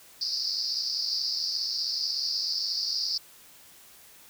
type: band-pass noise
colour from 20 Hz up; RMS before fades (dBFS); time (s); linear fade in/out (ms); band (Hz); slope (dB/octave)
white; -30; 0.21-3.18; 5; 4500 to 5200; 96
effects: white hiss -53 dBFS RMS until 4.29 s